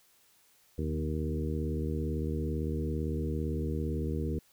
harmonic tone with a mistuned harmonic, 77.78 Hz, D#2, in tune, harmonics 1 / 2 / 3 / 4 / 5 / 6, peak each -33 / -36 / -38 / -39 / -40 / -41 dBFS, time 0.78-4.39 s, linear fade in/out 5 ms, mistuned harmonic 2, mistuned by -30 cents, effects white hiss -65 dBFS RMS until 4.52 s

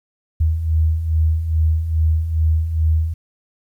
sine beating tone pair, 77.78 / 80.18 Hz, D#2 / E2, 0 / -47 cents, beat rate 2.4 Hz, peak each -22 / -15 dBFS, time 0.4-3.14 s, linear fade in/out 10 ms, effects 9-bit

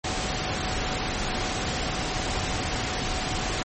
sine tone in noise, 744 Hz, F#5, 9 cents sharp, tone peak -37 dBFS, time 0.04-3.63 s, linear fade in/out 5 ms, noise pink, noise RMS -28 dBFS, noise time 0.04-3.63 s, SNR -12 dB, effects low-pass 11000 Hz 12 dB/octave + MP3 32 kbps

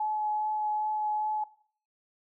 sine tone with vibrato, 852 Hz, G#5, 44 cents sharp, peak -27 dBFS, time 0-1.44 s, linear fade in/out 5 ms, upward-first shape triangle, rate 2.5 Hz, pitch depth 12 cents each way, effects noise-tail reverb RT60 0.5 s tail -17 dB re dry

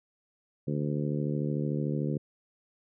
harmonic tone, 73.42 Hz, D2, in tune, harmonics 2 / 3 / 4 / 5 / 6 / 7, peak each -30 / -34 / -36 / -38 / -40 / -41 dBFS, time 0.67-2.18 s, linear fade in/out 10 ms, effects none

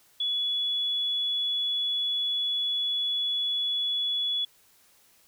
sine tone, 3400 Hz, G#7, 40 cents sharp, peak -25 dBFS, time 0.2-4.45 s, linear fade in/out 5 ms, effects white hiss -61 dBFS RMS until 5.27 s

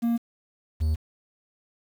triangle tone pair in turn, 233.7 / 77.99 Hz, A#3 / D#2, +5 / +5 cents, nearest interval octave + perfect fifth, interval 1900 cents, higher first, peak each -19 dBFS, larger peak neither, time 0.02-0.18 / 0.8-0.96 s, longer neither, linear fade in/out 20 ms, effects 8-bit

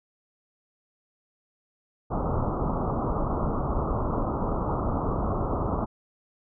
pink low-pass noise, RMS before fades -27 dBFS, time 2.1-5.86 s, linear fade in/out 20 ms, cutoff 1300 Hz, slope 96 dB/octave, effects none

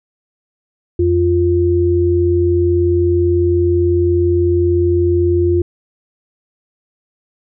sine tone pair together, 87.18 / 349.2 Hz, F2 / F4, -3 / 0 cents, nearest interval 2 octaves, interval 2403 cents, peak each -15 / -12 dBFS, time 0.99-5.62 s, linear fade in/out 5 ms, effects none

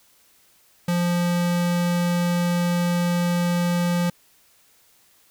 square tone, 174.61 Hz, F3, in tune, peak -20 dBFS, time 0.88-4.1 s, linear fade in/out 5 ms, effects white hiss -58 dBFS RMS until 5.3 s

